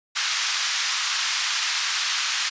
white band-pass noise, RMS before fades -25 dBFS, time 0.15-2.5 s, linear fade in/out 20 ms, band 1100 to 6200 Hz, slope 24 dB/octave, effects resampled to 16000 Hz

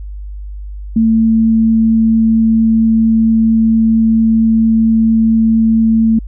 sine tone, 223.9 Hz, A3, 30 cents sharp, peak -7 dBFS, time 0.96-6.19 s, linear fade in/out 5 ms, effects added 50 Hz sine -23 dBFS peak until 6.27 s

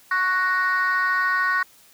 sine chord, F# major, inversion second, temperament equal, 1108.7 / 1480 / 1864.7 Hz, C#6 / F#6 / A#6, 0 / 0 / 0 cents, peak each -22 / -21 / -22 dBFS, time 0.11-1.63 s, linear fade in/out 5 ms, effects tanh soft clip ceiling -14 dBFS + white hiss -53 dBFS RMS until 1.93 s

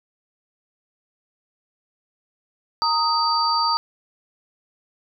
sine tone cluster, 925 / 1249 / 4639 Hz, A#5 / D#6 / D8, -14 / +6 / -22 cents, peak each -22 dBFS, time 2.82-3.77 s, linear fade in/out 0 ms, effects none

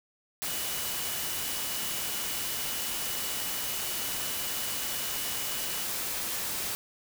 sine tone in noise, 2944 Hz, F#7, 9 cents flat, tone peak -42 dBFS, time 0.47-5.83 s, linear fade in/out 0 ms, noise white, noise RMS -33 dBFS, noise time 0.42-6.75 s, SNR -12 dB, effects none

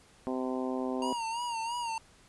harmonic tone, 128.9 Hz, C3, 26 cents flat, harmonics 2 / 3 / 4 / 5 / 6 / 7 / 8, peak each -33 / -37 / -39 / -41 / -43 / -44 / -45 dBFS, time 0.27-1.13 s, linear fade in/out 0 ms
square tone with vibrato, 932.3 Hz, A#5, in tune, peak -33 dBFS, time 1.02-1.98 s, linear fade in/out 2 ms, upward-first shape sine, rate 3 Hz, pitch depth 69 cents each way
effects pink hiss -60 dBFS RMS until 2.28 s + resampled to 24000 Hz

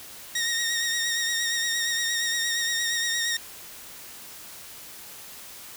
15% pulse tone with vibrato, 1864.7 Hz, A#6, in tune, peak -18 dBFS, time 0.35-3.37 s, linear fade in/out 5 ms, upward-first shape sine, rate 8.6 Hz, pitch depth 33 cents each way, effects white hiss -43 dBFS RMS until 5.76 s

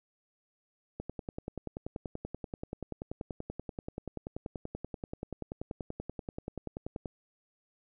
click train, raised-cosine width 2 ms, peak -24 dBFS, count 64, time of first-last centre 1-7.058 s, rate 10.4 Hz, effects none

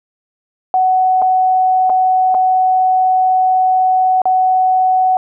sine tone with dropouts, 746 Hz, F#5, 14 cents sharp, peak -9 dBFS, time 0.74-5.17 s, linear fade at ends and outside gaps 1 ms, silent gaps 1.218-1.222 / 1.896-1.9 / 2.344-2.348 / 4.218-4.255 s, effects none

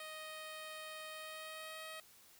10% pulse tone with pitch glide, 624 to 633.4 Hz, D#5 to D#5, +5 to +31 cents, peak -38 dBFS, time 0-2 s, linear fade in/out 2 ms, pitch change +26 cents, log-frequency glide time 1.1-1.87 s, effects white hiss -63 dBFS RMS until 2.39 s

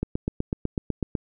click train, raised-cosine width 3 ms, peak -12 dBFS, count 10, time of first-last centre 0.03-1.152 s, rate 8.02 Hz, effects none

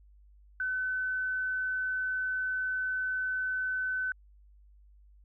sine tone, 1514 Hz, F#6, 39 cents sharp, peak -29 dBFS, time 0.6-4.12 s, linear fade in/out 2 ms, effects added 50 Hz sine -55 dBFS peak until 5.24 s

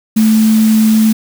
sine tone in noise, 219.2 Hz, A3, 6 cents flat, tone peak -6 dBFS, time 0.16-1.13 s, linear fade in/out 10 ms, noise white, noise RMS -24 dBFS, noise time 0.16-1.13 s, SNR +15 dB, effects none

